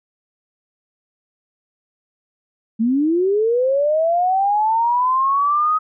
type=linear sweep; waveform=sine; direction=up; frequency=215.1 to 1266 Hz; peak=-14 dBFS; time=2.79-5.79 s; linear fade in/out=20 ms; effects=none